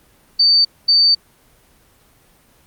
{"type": "tone bursts at uneven times", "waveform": "sine", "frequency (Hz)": 4584, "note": "D8", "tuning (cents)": -43, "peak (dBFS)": -9, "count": 2, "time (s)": [[0.39, 0.65], [0.88, 1.15]], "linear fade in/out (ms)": 10, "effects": ["pink hiss -53 dBFS RMS until 2.66 s", "Opus 24 kbps"]}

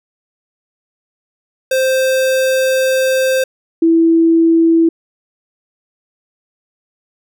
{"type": "tone pair in turn", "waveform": ["square", "sine"], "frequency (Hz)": [523.3, 329.7], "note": ["C5", "E4"], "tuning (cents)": [0, 0], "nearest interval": "minor sixth", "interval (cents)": 800, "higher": "first", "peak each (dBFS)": [-12, -7], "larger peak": "second", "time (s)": [[1.71, 3.44], [3.82, 4.89]], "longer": "first", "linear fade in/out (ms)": 5, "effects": []}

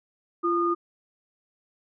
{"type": "tone pair together", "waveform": "sine", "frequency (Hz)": [343.5, 1222], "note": ["F4", "D#6"], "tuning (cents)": [-29, -32], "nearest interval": "octave + minor seventh", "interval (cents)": 2197, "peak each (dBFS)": -24, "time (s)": [0.43, 0.75], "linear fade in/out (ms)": 20, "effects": []}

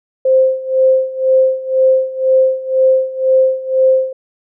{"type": "tone with tremolo", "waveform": "sine", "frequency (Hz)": 523.3, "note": "C5", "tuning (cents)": 0, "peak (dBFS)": -6, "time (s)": [0.25, 4.13], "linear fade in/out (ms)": 5, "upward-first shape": "sine", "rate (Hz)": 2, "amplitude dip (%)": 85, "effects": []}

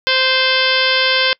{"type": "harmonic tone with a mistuned harmonic", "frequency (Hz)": 521, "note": "C5", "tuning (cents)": -7, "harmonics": [1, 2, 3, 4, 5, 6, 7, 8, 9, 10], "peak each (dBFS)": [-21, -24, -19, -21, -21, -19, -21, -24, -23, -25], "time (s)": [0.07, 1.33], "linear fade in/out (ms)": 0, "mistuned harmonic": 7, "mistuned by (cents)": -61, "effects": ["noise-tail reverb RT60 0.1 s tail -25 dB re dry"]}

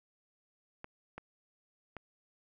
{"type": "clicks", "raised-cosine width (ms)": 0.5, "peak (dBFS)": -28, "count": 3, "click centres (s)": [0.844, 1.18, 1.967], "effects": []}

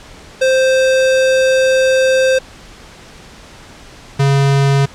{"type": "tone pair in turn", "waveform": "square", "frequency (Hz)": [523.3, 138.6], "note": ["C5", "C#3"], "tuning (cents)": [0, 0], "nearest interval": "octave + major seventh", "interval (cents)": 2300, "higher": "first", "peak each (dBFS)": -10, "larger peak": "neither", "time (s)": [[0.41, 2.39], [4.19, 4.86]], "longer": "first", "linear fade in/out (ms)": 10, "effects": ["pink hiss -38 dBFS RMS until 4.94 s", "low-pass 7000 Hz 12 dB/octave"]}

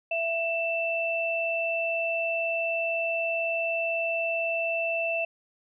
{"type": "tone pair together", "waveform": "sine", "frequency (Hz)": [665.2, 2661], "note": ["E5", "E7"], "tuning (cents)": [16, 16], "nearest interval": "2 octaves", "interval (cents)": 2400, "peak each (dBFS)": -28, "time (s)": [0.11, 5.25], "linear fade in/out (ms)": 5, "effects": []}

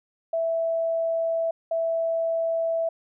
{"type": "tone pair in turn", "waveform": "sine", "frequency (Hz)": [659.3, 659.3], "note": ["E5", "E5"], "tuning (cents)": [0, 0], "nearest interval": "unison", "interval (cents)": 0, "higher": "neither", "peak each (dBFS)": -22, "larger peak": "neither", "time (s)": [[0.33, 1.51], [1.71, 2.89]], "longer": "neither", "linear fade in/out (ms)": 5, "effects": []}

